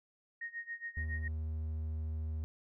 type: tone with tremolo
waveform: sine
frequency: 1862 Hz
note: A#6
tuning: 2 cents flat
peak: -37 dBFS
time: 0.41-1.28 s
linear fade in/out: 5 ms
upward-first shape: sine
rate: 7.2 Hz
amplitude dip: 90%
type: tone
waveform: triangle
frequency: 78.4 Hz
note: D#2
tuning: 14 cents sharp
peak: -33 dBFS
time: 0.97-2.44 s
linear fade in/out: 0 ms
effects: none